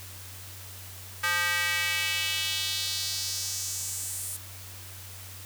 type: tone with high-pass filter sweep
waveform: square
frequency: 174.61 Hz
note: F3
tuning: in tune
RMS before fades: -30 dBFS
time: 1.23-4.37 s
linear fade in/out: 10 ms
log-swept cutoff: 1500 to 9600 Hz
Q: 2.2
effects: added 94 Hz sine -45 dBFS peak until 5.45 s + white hiss -45 dBFS RMS until 5.45 s